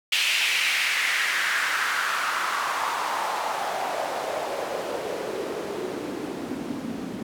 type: noise with band-pass filter sweep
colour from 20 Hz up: white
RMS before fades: -27 dBFS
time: 0.12-7.23 s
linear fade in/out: 5 ms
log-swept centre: 2800 to 220 Hz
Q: 2.9
effects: none